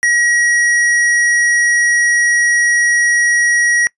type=tone with tanh clipping; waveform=sine; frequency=1906 Hz; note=A#6; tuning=38 cents sharp; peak=-12 dBFS; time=0.03-3.87 s; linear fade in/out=0 ms; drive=18 dB; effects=noise-tail reverb RT60 0.1 s tail -24 dB re dry + resampled to 24000 Hz